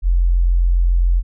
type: tone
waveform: sine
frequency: 43.65 Hz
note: F1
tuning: in tune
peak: -11 dBFS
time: 0.02-1.23 s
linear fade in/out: 50 ms
effects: none